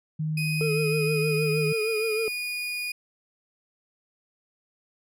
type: tone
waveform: sine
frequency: 155.56 Hz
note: D#3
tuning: in tune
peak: -25 dBFS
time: 0.19-1.73 s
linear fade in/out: 10 ms
type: tone with pitch glide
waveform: 35% pulse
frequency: 2500 to 2454 Hz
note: D#7 to D#7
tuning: +8 to -25 cents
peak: -27 dBFS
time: 0.37-2.92 s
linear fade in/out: 5 ms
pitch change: -33 cents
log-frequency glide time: 0.67-2.2 s
type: tone with vibrato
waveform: triangle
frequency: 440 Hz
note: A4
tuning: in tune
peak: -23 dBFS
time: 0.61-2.28 s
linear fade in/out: 0 ms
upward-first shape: triangle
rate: 6.4 Hz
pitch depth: 71 cents each way
effects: none